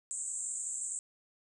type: band-pass noise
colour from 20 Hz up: pink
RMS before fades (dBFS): -38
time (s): 0.11-0.99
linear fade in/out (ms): 0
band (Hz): 7300 to 8400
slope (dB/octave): 96
effects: none